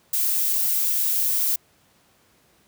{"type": "noise", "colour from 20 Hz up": "violet", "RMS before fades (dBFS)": -22, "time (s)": [0.13, 1.56], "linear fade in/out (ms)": 5, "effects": ["pink hiss -60 dBFS RMS until 2.67 s", "high-pass 80 Hz 12 dB/octave"]}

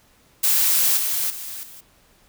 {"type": "noise with level steps", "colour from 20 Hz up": "blue", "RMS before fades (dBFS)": [-18, -23, -33, -42], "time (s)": [0.43, 1.81], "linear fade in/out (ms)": 10, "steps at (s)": [0.97, 1.3, 1.63], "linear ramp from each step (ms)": 2, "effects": ["pink hiss -57 dBFS RMS until 2.28 s"]}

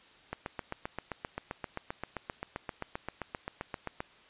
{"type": "click train", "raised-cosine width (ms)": 0.5, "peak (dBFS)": -20, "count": 29, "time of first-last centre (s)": [0.33, 4.005], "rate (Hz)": 7.62, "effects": ["white hiss -58 dBFS RMS until 4.29 s", "resampled to 8000 Hz"]}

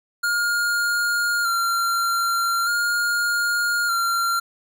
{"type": "tone with vibrato", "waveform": "square", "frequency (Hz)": 1396.9, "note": "F6", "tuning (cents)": 0, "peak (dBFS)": -20, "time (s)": [0.23, 4.4], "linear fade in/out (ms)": 10, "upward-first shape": "square", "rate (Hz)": 0.41, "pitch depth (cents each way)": 26, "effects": []}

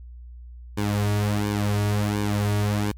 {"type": "tone with flanger", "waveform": "sawtooth", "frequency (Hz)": 103.4, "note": "G#2", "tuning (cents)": -7, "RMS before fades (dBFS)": -23, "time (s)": [0.77, 2.92], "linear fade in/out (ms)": 10, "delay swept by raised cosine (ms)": [1.5, 3.9], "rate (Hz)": 1.4, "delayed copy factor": -0.8, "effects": ["added 60 Hz sine -38 dBFS peak until 2.97 s", "MP3 96 kbps"]}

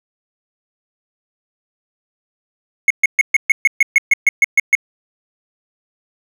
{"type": "tone bursts", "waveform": "triangle", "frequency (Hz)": 2180, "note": "C#7", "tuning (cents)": -29, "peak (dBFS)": -5, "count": 13, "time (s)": [2.88, 4.752], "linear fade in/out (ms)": 2, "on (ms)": 24, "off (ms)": 130, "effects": []}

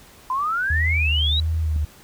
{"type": "exponential sweep", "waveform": "sine", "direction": "up", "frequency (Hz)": [1002, 3951], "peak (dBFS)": -20, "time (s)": [0.3, 1.4], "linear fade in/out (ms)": 2}
{"type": "tone with vibrato", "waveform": "sine", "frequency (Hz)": 77.78, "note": "D#2", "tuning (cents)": 0, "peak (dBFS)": -19, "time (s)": [0.7, 1.85], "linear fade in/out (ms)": 5, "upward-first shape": "sine", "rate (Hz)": 1.5, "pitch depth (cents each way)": 65}
{"type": "clicks", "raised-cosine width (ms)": 5, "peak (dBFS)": [-33, -23], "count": 2, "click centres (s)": [1.543, 1.762]}
{"effects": ["pink hiss -48 dBFS RMS until 2.03 s"]}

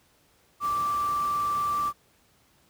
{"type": "tone in noise", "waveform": "sine", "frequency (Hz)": 1170, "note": "D6", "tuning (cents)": -7, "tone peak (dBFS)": -24, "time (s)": [0.6, 1.93], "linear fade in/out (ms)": 50, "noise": "pink", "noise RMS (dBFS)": -42, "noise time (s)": [0.6, 1.93], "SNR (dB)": 15, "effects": ["pink hiss -63 dBFS RMS until 2.69 s", "high-pass 60 Hz 12 dB/octave"]}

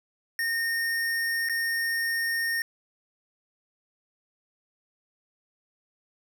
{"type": "tone with dropouts", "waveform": "square", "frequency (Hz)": 1838, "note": "A#6", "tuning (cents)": -25, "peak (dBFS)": -26, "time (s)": [0.39, 2.62], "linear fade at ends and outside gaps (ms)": 1, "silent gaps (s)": [1.488, 1.496], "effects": []}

